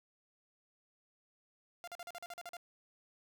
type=tone bursts; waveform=sawtooth; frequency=696 Hz; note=F5; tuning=6 cents flat; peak=-40 dBFS; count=10; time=1.84-2.568 s; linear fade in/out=0 ms; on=35 ms; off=42 ms; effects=none